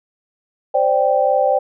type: chord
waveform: sine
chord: C suspended second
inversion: none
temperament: equal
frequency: 523.3 / 587.3 / 784 Hz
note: C5 / D5 / G5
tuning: 0 / 0 / 0 cents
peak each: -17 dBFS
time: 0.74-1.59 s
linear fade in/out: 10 ms
effects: none